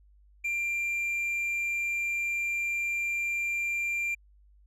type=tone; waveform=triangle; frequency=2377 Hz; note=D7; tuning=20 cents sharp; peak=-26 dBFS; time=0.44-4.15 s; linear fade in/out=10 ms; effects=added 50 Hz sine -56 dBFS peak until 4.66 s + resampled to 32000 Hz